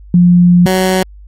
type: tone pair in turn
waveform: sine / 15% pulse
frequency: 176.3 / 186.78 Hz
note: F3 / F#3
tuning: +17 / +17 cents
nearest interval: minor second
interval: 100 cents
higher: second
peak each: -3 dBFS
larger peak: neither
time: 0.14-0.66 / 0.66-1.03 s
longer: first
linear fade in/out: 2 ms
effects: added 50 Hz sine -32 dBFS peak until 1.27 s + MP3 64 kbps